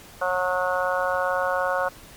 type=harmonic tone; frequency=182.4 Hz; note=F#3; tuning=24 cents flat; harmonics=3 / 4 / 5 / 6 / 7 / 8; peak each=-25 / -29 / -31 / -29 / -31 / -28 dBFS; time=0.21-1.89 s; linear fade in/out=10 ms; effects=pink hiss -46 dBFS RMS until 2.16 s + MP3 96 kbps